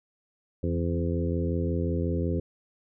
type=harmonic tone with a mistuned harmonic; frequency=85.5 Hz; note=F2; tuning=36 cents flat; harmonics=1 / 2 / 3 / 4 / 5 / 6; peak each=-28 / -31 / -33 / -34 / -35 / -36 dBFS; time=0.63-2.4 s; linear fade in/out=5 ms; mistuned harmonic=2; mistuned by=-44 cents; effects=none